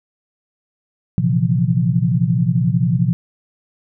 sine tone cluster, 118 / 133.2 / 165.2 / 176.6 Hz, A#2 / C3 / E3 / F3, +22 / +31 / +4 / +20 cents, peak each -19 dBFS, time 1.18-3.13 s, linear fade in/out 0 ms, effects none

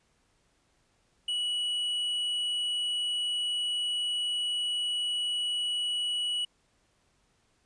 sine tone with tanh clipping, 2936 Hz, F#7, 14 cents flat, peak -29 dBFS, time 1.28-6.45 s, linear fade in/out 5 ms, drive 6 dB, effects pink hiss -70 dBFS RMS until 7.65 s + resampled to 22050 Hz

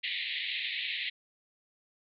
pink band-pass noise, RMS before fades -35 dBFS, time 0.03-1.1 s, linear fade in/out 10 ms, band 1900 to 4100 Hz, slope 96 dB/octave, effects none

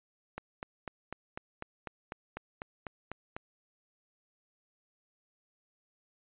click train, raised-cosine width 0.5 ms, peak -23 dBFS, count 13, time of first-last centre 0.38-3.365 s, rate 4.02 Hz, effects resampled to 8000 Hz

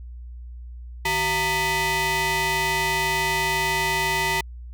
sawtooth ring-modulated tone, 534 Hz, C5, 35 cents sharp, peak -14 dBFS, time 1.05-4.41 s, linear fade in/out 5 ms, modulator 1450 Hz, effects added 60 Hz sine -35 dBFS peak until 4.73 s

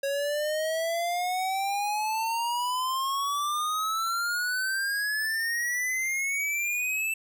square exponential sweep, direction up, 550 to 2660 Hz, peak -27 dBFS, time 0.03-7.14 s, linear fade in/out 5 ms, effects none

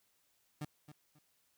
30% pulse tone with echo, 150 Hz, D3, 37 cents sharp, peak -36 dBFS, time 0.61-0.65 s, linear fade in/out 5 ms, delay 270 ms, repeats 2, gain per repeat -12 dB, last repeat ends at 1.19 s, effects white hiss -75 dBFS RMS until 1.57 s

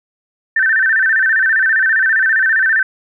sine tone with vibrato, 1661.2 Hz, G#6, in tune, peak -10 dBFS, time 0.56-2.83 s, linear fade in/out 5 ms, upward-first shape square, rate 15 Hz, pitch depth 130 cents each way, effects none

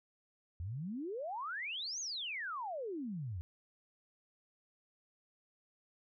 sine exponential two-way sweep, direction up then down, 80 to 6680 to 80 Hz, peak -38 dBFS, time 0.6-3.41 s, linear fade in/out 0 ms, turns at 2 s, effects none

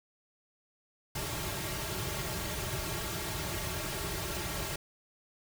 pink noise with comb filter, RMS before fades -36 dBFS, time 1.15-4.76 s, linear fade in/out 5 ms, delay 4 ms, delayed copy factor -0.95, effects none

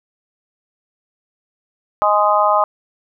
harmonic tone, 207.7 Hz, G#3, in tune, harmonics 3 / 4 / 5 / 6, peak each -17 / -17 / -17 / -17 dBFS, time 2.02-2.64 s, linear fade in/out 0 ms, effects none

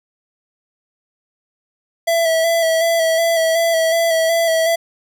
square tone with vibrato, 659.3 Hz, E5, in tune, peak -14 dBFS, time 2.07-4.76 s, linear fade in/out 10 ms, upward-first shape square, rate 2.7 Hz, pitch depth 24 cents each way, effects none

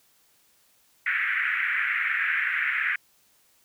white band-pass noise, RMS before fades -26 dBFS, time 1.06-2.96 s, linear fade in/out 5 ms, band 1500 to 2200 Hz, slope 48 dB/octave, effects white hiss -63 dBFS RMS until 3.64 s

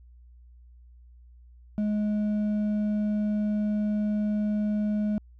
sine tone with hard clipping, 210 Hz, G#3, 19 cents sharp, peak -25 dBFS, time 1.78-5.18 s, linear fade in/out 0 ms, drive 4 dB, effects added 60 Hz sine -49 dBFS peak until 5.39 s

